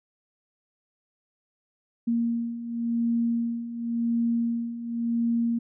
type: beating tone pair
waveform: sine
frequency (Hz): 232.7 / 233.62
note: A#3 / A#3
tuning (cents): -3 / +4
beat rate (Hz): 0.92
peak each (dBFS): -30 / -25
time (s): 2.07-5.59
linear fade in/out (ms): 10
effects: none